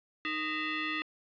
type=tone with frequency modulation; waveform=sine; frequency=310 Hz; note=D#4; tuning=6 cents flat; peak=-31 dBFS; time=0.25-1.02 s; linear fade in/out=0 ms; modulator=774 Hz; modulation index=3.7; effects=resampled to 11025 Hz + 10-bit

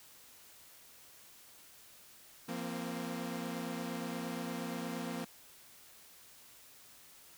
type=chord; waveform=sawtooth; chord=F suspended fourth; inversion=none; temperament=equal with one note detuned; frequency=171.52 / 233.1 / 261.6 Hz; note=F3 / Bb3 / C4; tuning=-31 / 0 / 0 cents; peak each=-39 / -37 / -39 dBFS; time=2.48-5.25 s; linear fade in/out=10 ms; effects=white hiss -58 dBFS RMS until 7.37 s

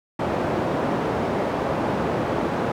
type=band-pass noise; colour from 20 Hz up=white; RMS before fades=-24 dBFS; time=0.19-2.72 s; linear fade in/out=5 ms; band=110 to 670 Hz; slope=12 dB/octave; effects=none

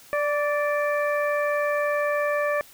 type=harmonic tone with a mistuned harmonic; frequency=587.3 Hz; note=D5; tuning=in tune; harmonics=1 / 2 / 3 / 4; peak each=-23 / -29 / -29 / -35 dBFS; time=0.13-2.61 s; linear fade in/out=0 ms; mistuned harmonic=2; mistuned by=-22 cents; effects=white hiss -50 dBFS RMS until 2.73 s

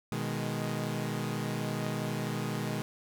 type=chord; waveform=sawtooth; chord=G# minor; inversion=first; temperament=equal; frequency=123.47 / 155.56 / 207.7 Hz; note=B2 / D#3 / G#3; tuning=0 / 0 / 0 cents; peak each=-32 dBFS; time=0.12-2.82 s; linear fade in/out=0 ms; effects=none

